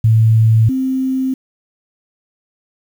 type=tone pair in turn; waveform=sine; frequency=111.5 / 262.1 Hz; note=A2 / C4; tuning=+23 / +3 cents; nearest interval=octave + minor third; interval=1480 cents; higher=second; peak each=-7 / -14 dBFS; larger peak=first; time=0.04-0.69 / 0.69-1.34 s; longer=neither; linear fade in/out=5 ms; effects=7-bit